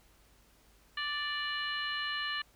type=harmonic tone; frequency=587 Hz; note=D5; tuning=1 cent flat; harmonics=2 / 3 / 4 / 5 / 6 / 7; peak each=-40 / -36 / -46 / -38 / -50 / -43 dBFS; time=0.97-2.42 s; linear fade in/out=5 ms; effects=added 50 Hz sine -65 dBFS peak until 2.55 s + pink hiss -65 dBFS RMS until 2.55 s